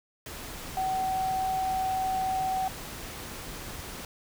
sine tone in noise, 757 Hz, F#5, 39 cents sharp, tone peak -26 dBFS, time 0.77-2.68 s, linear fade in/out 2 ms, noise pink, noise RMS -40 dBFS, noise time 0.26-4.05 s, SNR +11 dB, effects none

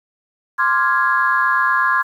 sine chord, D half-diminished seventh, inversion third, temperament equal, 1046.5 / 1174.7 / 1396.9 / 1661.2 Hz, C6 / D6 / F6 / Ab6, 0 / 0 / 0 / 0 cents, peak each -17 / -22 / -21 / -17 dBFS, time 0.58-2.03 s, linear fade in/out 20 ms, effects tanh soft clip ceiling -3 dBFS + 8-bit

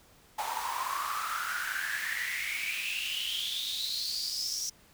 pink noise with high-pass filter sweep, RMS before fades -34 dBFS, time 0.38-4.7 s, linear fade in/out 10 ms, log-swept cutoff 840 to 5800 Hz, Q 9.7, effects pink hiss -60 dBFS RMS until 4.93 s

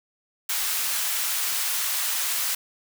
white high-pass noise, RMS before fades -26 dBFS, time 0.49-2.55 s, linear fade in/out 5 ms, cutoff 1000 Hz, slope 12 dB/octave, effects none

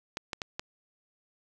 clicks, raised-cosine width 0.2 ms, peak -16 dBFS, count 4, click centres 0.171 / 0.332 / 0.418 / 0.595 s, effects none

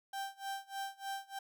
35% pulse tone with tremolo, 785 Hz, G5, 2 cents sharp, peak -35 dBFS, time 0.13-1.39 s, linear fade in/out 5 ms, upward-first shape sine, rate 3.3 Hz, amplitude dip 95%, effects none

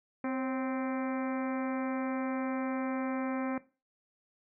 harmonic tone with a mistuned harmonic, 260.2 Hz, C4, 9 cents flat, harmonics 1 / 2 / 3 / 4 / 5 / 6 / 7 / 8 / 9, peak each -32 / -38 / -42 / -44 / -46 / -48 / -49 / -50 / -51 dBFS, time 0.24-3.58 s, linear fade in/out 2 ms, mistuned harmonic 2, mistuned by +53 cents, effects noise-tail reverb RT60 0.3 s tail -17 dB re dry

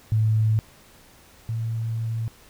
sine tone pair in turn, 109.4 / 113.38 Hz, A2 / A#2, -9 / -48 cents, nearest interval minor second, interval 61 cents, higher second, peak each -17 / -24 dBFS, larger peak first, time 0.12-0.59 / 1.49-2.28 s, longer second, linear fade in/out 0 ms, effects pink hiss -52 dBFS RMS until 2.49 s

